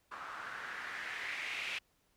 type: noise with low-pass filter sweep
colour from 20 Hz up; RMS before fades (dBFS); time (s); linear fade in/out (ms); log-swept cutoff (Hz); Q
blue; -42; 0.11-1.79; 10; 1200 to 2600; 3.6
effects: pink hiss -74 dBFS RMS until 2.16 s